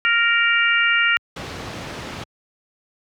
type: harmonic tone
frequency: 466.2 Hz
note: A#4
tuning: in tune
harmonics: 3 / 4 / 5 / 6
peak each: -19 / -20 / -21 / -22 dBFS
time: 0.05-1.17 s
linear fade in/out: 0 ms
type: low-pass noise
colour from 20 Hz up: pink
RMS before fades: -31 dBFS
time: 1.36-2.24 s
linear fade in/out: 5 ms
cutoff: 4400 Hz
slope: 12 dB/octave
effects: high-pass 80 Hz 12 dB/octave